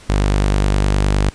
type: tone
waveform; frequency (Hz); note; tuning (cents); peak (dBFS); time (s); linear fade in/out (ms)
sawtooth; 49.75; G1; +26; -9; 0.09-1.3; 10
effects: pink hiss -43 dBFS RMS until 1.34 s + resampled to 22050 Hz